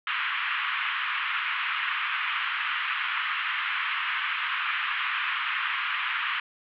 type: band-pass noise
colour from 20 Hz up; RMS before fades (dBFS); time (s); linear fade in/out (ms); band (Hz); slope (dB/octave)
pink; -29; 0.07-6.4; 2; 1100 to 3100; 48
effects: none

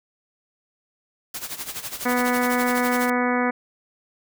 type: noise with tremolo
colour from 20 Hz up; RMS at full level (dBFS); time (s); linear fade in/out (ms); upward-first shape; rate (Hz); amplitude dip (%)
white; -30; 1.34-3.1; 5; sine; 12; 75
type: harmonic tone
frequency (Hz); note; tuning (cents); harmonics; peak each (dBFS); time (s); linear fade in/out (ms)
246.9; B3; 0; 1 / 2 / 3 / 4 / 5 / 6 / 7 / 8 / 9; -23 / -26 / -28 / -29 / -30 / -31 / -31 / -32 / -33; 2.05-3.51; 10
effects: none

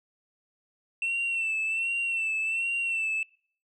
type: tone with vibrato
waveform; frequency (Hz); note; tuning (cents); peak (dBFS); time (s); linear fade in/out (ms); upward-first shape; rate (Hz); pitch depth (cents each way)
sine; 2689; E7; +34; -24; 1.02-3.23; 2; sine; 1.3; 47
effects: noise-tail reverb RT60 0.5 s tail -24 dB re dry + tanh soft clip ceiling -24 dBFS

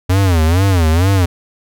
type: tone with vibrato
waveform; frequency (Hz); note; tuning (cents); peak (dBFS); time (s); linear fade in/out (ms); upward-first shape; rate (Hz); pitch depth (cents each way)
square; 88.1; F2; +16; -10; 0.09-1.26; 10; sine; 2.2; 200
effects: none

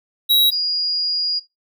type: tone pair in turn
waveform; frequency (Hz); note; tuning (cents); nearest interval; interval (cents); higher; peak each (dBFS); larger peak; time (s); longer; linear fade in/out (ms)
square / sine; 3861 / 4865; B7 / D#8; -40 / -40; major third; 400; second; -12 / -18; first; 0.29-0.51 / 0.51-1.4; second; 20
effects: noise-tail reverb RT60 0.2 s tail -18 dB re dry

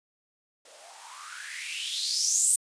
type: noise with band-pass filter sweep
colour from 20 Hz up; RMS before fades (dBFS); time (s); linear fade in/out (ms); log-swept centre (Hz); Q
violet; -30; 0.65-2.56; 5; 500 to 9000; 6.6
effects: resampled to 22050 Hz

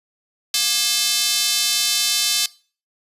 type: tone with high-pass filter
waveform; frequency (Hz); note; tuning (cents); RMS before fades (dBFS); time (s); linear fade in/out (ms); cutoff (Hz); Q
square; 237.2; A#3; +30; -19; 0.54-2.46; 2; 4100; 1.7
effects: noise-tail reverb RT60 0.4 s tail -22 dB re dry + resampled to 32000 Hz

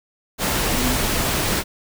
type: tone in noise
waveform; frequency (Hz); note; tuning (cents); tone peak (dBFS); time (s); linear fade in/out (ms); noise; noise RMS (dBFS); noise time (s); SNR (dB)
sine; 251; B3; +28; -23; 0.73-0.98; 50; pink; -21; 0.38-1.64; -5
effects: none

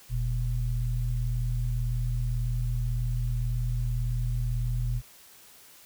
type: tone pair together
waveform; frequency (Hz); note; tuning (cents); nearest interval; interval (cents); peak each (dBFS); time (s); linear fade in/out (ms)
sine; 42.74 / 120.9; F1 / B2; -37 / -36; octave + tritone; 1801; -28; 0.09-5.02; 50
effects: white hiss -53 dBFS RMS until 5.85 s

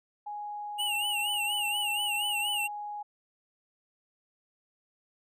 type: tone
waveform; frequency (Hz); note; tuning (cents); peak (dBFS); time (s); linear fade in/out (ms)
sine; 830.6; G#5; 0; -35; 0.26-3.03; 10
type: tone with vibrato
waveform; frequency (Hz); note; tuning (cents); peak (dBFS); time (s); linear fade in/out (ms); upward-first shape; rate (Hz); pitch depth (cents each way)
square; 2838; F7; +27; -29; 0.78-2.68; 20; sine; 4.2; 96
effects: none

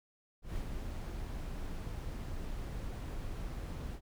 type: noise with ADSR envelope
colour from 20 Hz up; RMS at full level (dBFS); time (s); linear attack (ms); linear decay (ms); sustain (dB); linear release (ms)
brown; -37; 0.42-4.01; 140; 81; -3; 76
effects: none

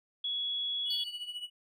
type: tone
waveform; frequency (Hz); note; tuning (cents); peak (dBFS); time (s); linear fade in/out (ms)
sine; 3364; G#7; +22; -31; 0.24-1.04; 5
type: tone with tremolo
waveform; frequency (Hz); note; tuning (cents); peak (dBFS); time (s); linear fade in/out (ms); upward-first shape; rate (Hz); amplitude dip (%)
triangle; 2938; F#7; -13; -33; 0.85-1.5; 50; triangle; 14; 80
type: tone with exponential decay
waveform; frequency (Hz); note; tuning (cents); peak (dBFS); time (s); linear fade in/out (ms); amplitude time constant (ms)
triangle; 4491; C#8; +22; -31; 0.9-1.36; 5; 100
effects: none

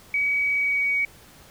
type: tone with pitch glide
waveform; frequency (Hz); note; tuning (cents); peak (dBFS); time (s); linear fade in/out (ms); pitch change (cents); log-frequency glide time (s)
sine; 2269 to 2252; C#7 to C#7; +40 to +27; -20; 0.14-1.05; 2; -13; 0.54-0.92
effects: pink hiss -50 dBFS RMS until 1.5 s

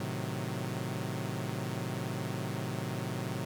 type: chord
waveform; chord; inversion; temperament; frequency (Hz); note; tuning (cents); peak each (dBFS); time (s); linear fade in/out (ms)
sawtooth; A diminished seventh; none; equal; 110 / 130.81 / 155.56 / 185; A2 / C3 / Eb3 / Gb3; 0 / 0 / 0 / 0; -35 / -34 / -37 / -36; 0-3.45; 5
effects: none

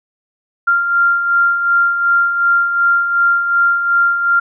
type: beating tone pair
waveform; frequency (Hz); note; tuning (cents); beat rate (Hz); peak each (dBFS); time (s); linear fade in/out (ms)
sine; 1388 / 1390.7; F6 / F6; -11 / -8; 2.7; -20 / -11; 0.67-4.4; 10
effects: none

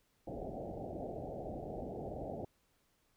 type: low-pass noise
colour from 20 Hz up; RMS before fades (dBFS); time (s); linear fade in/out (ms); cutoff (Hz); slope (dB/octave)
white; -43; 0.27-2.45; 5; 770; 96
effects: pink hiss -75 dBFS RMS until 3.16 s

